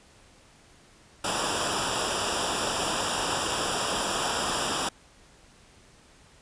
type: noise with comb filter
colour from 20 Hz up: pink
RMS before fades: -28 dBFS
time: 1.24-4.89 s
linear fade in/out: 5 ms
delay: 0.47 ms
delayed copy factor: -0.85
effects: pink hiss -56 dBFS RMS until 6.41 s + resampled to 22050 Hz